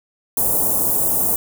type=band-stop noise; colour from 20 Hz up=white; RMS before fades=-18 dBFS; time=0.37-1.36 s; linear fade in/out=2 ms; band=860 to 9100 Hz; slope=24 dB/octave; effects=none